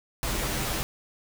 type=noise with comb filter; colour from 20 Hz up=pink; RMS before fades=-29 dBFS; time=0.23-0.83 s; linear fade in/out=0 ms; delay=11 ms; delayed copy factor=-0.7; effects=none